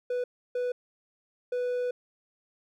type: tone bursts at uneven times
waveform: triangle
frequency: 493.9 Hz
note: B4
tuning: in tune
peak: -25 dBFS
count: 3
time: 0.1-0.24 / 0.55-0.72 / 1.52-1.91 s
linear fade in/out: 5 ms
effects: none